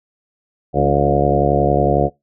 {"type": "harmonic tone with a mistuned harmonic", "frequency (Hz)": 71, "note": "C#2", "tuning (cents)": 42, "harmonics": [1, 2, 3, 4, 5, 6, 7, 8, 9, 10], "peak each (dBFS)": [-23, -19, -24, -24, -22, -21, -21, -20, -27, -19], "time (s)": [0.73, 2.1], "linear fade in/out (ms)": 50, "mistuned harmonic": 4, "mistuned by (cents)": 24, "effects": ["noise-tail reverb RT60 0.2 s tail -24 dB re dry"]}